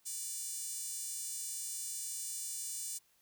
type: tone with high-pass filter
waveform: 5% pulse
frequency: 587.3 Hz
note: D5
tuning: in tune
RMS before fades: -41 dBFS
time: 0.05-2.99 s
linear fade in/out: 20 ms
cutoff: 8900 Hz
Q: 1.9
effects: white hiss -71 dBFS RMS until 3.21 s